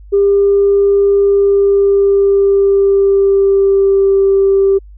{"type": "tone with pitch glide", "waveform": "sine", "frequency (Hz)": [400, 391.5], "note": ["G4", "G4"], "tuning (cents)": [35, -2], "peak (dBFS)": -6, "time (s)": [0.12, 4.79], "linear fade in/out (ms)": 20, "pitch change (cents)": -37, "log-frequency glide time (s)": [1.2, 4.2], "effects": ["tanh soft clip ceiling -2 dBFS", "added 50 Hz sine -33 dBFS peak until 4.97 s"]}